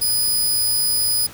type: tone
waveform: 10% pulse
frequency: 4978 Hz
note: D#8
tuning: in tune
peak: -10 dBFS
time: 0.01-1.27 s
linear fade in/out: 10 ms
effects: added 110 Hz sine -45 dBFS peak until 1.33 s + pink hiss -40 dBFS RMS until 1.33 s